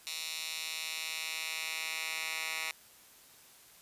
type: tone with high-pass filter sweep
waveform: 10% pulse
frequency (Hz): 160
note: D#3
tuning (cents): +49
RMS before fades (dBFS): -38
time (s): 0.07-2.71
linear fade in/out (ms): 0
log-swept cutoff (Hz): 3500 to 2000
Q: 1.5
effects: white hiss -58 dBFS RMS until 3.81 s + resampled to 32000 Hz